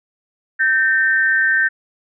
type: tone pair together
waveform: sine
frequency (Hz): 1555.1 / 1816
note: G6 / A#6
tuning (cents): -14 / -46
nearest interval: minor third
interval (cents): 268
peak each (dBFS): -15 / -16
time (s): 0.59-1.69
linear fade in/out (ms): 20
effects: none